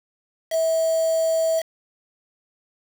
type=tone with quantisation; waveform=sine; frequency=650 Hz; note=E5; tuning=24 cents flat; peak=-18 dBFS; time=0.5-1.63 s; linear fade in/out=50 ms; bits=5; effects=none